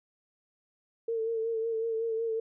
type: tone with vibrato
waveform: sine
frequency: 452 Hz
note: A4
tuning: 47 cents sharp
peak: -28 dBFS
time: 1.08-2.4 s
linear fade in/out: 5 ms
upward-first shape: sine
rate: 5.4 Hz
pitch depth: 35 cents each way
effects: none